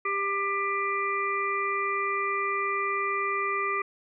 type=harmonic tone; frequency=396.8 Hz; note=G4; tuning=21 cents sharp; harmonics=1 / 3 / 5 / 6; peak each=-33 / -28 / -32 / -34 dBFS; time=0.05-3.82 s; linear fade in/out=5 ms; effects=none